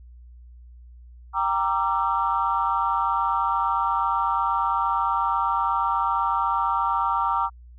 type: chord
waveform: sine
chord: E half-diminished seventh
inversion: first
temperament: equal with one note detuned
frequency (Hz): 784 / 932.3 / 1174.7 / 1348.5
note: G5 / Bb5 / D6 / E6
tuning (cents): 0 / 0 / 0 / +39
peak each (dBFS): -28 / -24 / -24 / -28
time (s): 1.33-7.5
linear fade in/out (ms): 50
effects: tanh soft clip ceiling -10 dBFS + added 60 Hz sine -43 dBFS peak until 7.78 s